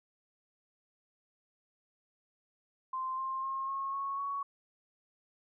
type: tone with pitch steps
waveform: sine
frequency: 1043 / 1057.6 / 1072.3 / 1087.3 / 1102.5 / 1117.9 Hz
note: C6 / C6 / C6 / C#6 / C#6 / C#6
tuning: -6 / +18 / +42 / -34 / -10 / +14 cents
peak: -33 dBFS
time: 2.93-4.43 s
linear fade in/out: 5 ms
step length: 250 ms
effects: none